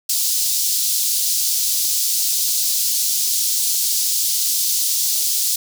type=high-pass noise; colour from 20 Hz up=pink; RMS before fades=-19 dBFS; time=0.09-5.56 s; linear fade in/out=5 ms; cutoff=4500 Hz; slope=24 dB/octave; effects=none